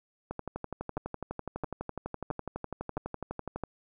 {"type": "two click trains", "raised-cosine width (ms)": 1, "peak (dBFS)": [-21, -19], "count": [40, 5], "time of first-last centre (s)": [[0.31, 3.56], [0.97, 3.637]], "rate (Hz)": [12, 1.5], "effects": []}